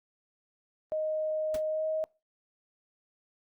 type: tone with pitch glide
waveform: sine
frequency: 622.3 to 629.5 Hz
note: D#5 to D#5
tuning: 0 to +20 cents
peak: -28 dBFS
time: 0.92-2.04 s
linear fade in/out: 0 ms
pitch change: +20 cents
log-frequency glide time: 1.69-1.86 s
type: noise with exponential decay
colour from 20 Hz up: pink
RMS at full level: -36 dBFS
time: 1.54-1.63 s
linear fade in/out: 5 ms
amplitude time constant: 18 ms
effects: noise-tail reverb RT60 0.3 s tail -26 dB re dry + Opus 32 kbps